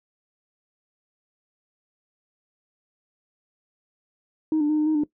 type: tone with pitch steps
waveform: sine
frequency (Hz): 312.9 / 296 / 305.7 / 303.9 / 311.9 / 297.5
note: D#4 / D4 / D#4 / D#4 / D#4 / D4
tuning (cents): +10 / +14 / -30 / -41 / +4 / +22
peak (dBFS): -17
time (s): 4.52-5.036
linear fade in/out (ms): 2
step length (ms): 86
effects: noise-tail reverb RT60 0.1 s tail -19 dB re dry + tanh soft clip ceiling -16 dBFS